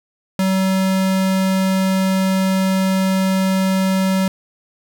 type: tone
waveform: square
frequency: 190 Hz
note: F#3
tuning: 46 cents sharp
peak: -15 dBFS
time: 0.39-4.28 s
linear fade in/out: 2 ms
effects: 8-bit